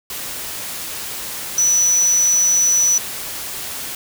sine tone in noise, 5940 Hz, F#8, 6 cents sharp, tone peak -12 dBFS, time 1.58-2.98 s, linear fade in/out 2 ms, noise white, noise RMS -28 dBFS, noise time 0.1-3.95 s, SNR +13 dB, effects none

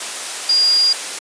sine tone in noise, 4830 Hz, D8, 48 cents sharp, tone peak -11 dBFS, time 0.49-0.93 s, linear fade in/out 5 ms, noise white, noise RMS -25 dBFS, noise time 0-1.19 s, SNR +11 dB, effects high-pass 400 Hz 12 dB/octave + resampled to 22050 Hz

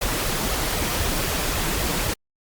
pink noise with flanger, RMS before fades -24 dBFS, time 0.01-2.14 s, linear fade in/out 10 ms, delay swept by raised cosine 1.5 to 6.8 ms, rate 3.9 Hz, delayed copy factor +0.65, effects Opus 48 kbps

